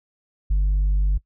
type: tone with tanh clipping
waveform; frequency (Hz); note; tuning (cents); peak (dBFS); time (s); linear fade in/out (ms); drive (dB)
sine; 49; G1; 0; -17; 0.5-1.18; 10; 2
effects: noise-tail reverb RT60 0.1 s tail -20 dB re dry